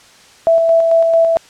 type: tone with tremolo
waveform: sine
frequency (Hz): 661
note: E5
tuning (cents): +5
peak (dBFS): -7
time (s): 0.47-1.37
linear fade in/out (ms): 0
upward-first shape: square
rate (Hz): 4.5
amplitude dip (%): 30
effects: white hiss -44 dBFS RMS until 1.49 s + low-pass 7000 Hz 12 dB/octave